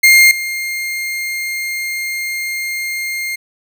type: tone with level steps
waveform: 40% pulse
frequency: 2118 Hz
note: C7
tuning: 21 cents sharp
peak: -4 / -18 dBFS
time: 0.03-3.36 s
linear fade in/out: 10 ms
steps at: 0.31 s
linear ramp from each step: 2 ms
effects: none

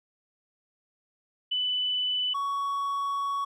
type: tone pair in turn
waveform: sine / triangle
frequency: 2992 / 1118.8 Hz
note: F#7 / C#6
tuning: +19 / +16 cents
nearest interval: octave + perfect fourth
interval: 1703 cents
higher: first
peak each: -25 dBFS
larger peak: neither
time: 1.51-2.34 / 2.34-3.45 s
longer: second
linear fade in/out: 10 ms
effects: none

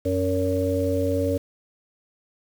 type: harmonic tone with a mistuned harmonic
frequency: 92.5 Hz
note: F#2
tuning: in tune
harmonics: 1 / 3 / 5 / 6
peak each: -26 / -26 / -26 / -26 dBFS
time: 0.05-1.38 s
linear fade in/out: 10 ms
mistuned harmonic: 6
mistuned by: +28 cents
effects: 7-bit

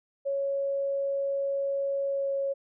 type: tone with pitch glide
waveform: sine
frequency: 554 to 550.8 Hz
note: C#5 to C#5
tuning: -1 to -11 cents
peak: -26 dBFS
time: 0.25-2.54 s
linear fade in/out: 20 ms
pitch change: -10 cents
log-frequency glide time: 2.07-2.31 s
effects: none

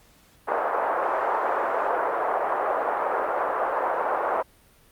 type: band-pass noise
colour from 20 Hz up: pink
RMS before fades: -25 dBFS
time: 0.47-4.43 s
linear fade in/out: 20 ms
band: 510 to 1300 Hz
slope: 24 dB/octave
effects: pink hiss -57 dBFS RMS until 4.91 s + Opus 48 kbps

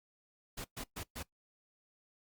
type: noise bursts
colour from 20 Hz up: pink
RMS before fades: -42 dBFS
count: 4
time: 0.57-1.23 s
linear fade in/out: 10 ms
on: 75 ms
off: 120 ms
effects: noise-tail reverb RT60 0.1 s tail -19 dB re dry + Opus 48 kbps

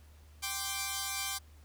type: chord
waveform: 5% pulse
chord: G suspended fourth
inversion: none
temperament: equal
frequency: 784 / 1046.5 / 1174.7 Hz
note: G5 / C6 / D6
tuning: 0 / 0 / 0 cents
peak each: -26 / -29 / -26 dBFS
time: 0.42-1.39 s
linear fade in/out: 20 ms
effects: added 75 Hz sine -54 dBFS peak until 1.64 s + pink hiss -65 dBFS RMS until 1.64 s

